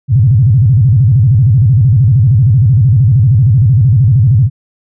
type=tone with vibrato; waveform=sine; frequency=118 Hz; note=A#2; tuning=22 cents sharp; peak=-4 dBFS; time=0.08-4.5 s; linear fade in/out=50 ms; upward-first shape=square; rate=13 Hz; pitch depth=250 cents each way; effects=none